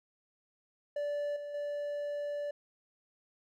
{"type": "tone with level steps", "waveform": "triangle", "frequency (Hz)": 582, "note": "D5", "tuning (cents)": -16, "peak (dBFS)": [-30, -37, -32], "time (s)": [0.96, 2.51], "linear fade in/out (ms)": 5, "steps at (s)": [1.36, 1.54], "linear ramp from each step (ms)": 5, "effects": []}